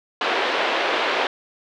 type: band-pass noise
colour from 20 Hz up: pink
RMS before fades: -22 dBFS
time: 0.21-1.27 s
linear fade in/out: 2 ms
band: 390 to 3600 Hz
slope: 24 dB/octave
effects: none